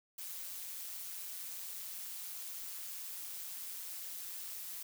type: noise with amplitude modulation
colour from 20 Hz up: blue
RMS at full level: -42 dBFS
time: 0.18-4.83 s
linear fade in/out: 5 ms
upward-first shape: sine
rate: 182 Hz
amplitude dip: 55%
effects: none